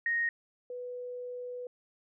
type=tone pair in turn; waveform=sine; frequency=1864.7 / 493.9 Hz; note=A#6 / B4; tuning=0 / 0 cents; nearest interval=octave + major seventh; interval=2300 cents; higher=first; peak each=-27 / -37 dBFS; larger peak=first; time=0.06-0.29 / 0.7-1.67 s; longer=second; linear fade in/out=2 ms; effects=none